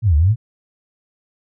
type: exponential two-way sweep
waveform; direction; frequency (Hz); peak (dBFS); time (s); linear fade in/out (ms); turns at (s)
sine; down then up; 122.9 to 70.7 to 122.9; -10; 0.02-0.36; 50; 0.16
effects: none